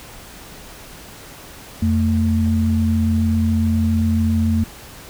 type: tone pair together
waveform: sine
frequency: 87.31 / 223.2 Hz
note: F2 / A3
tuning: 0 / +25 cents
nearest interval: octave + major third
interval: 1625 cents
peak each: -17 dBFS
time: 1.82-4.64 s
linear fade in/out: 5 ms
effects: pink hiss -39 dBFS RMS until 5.09 s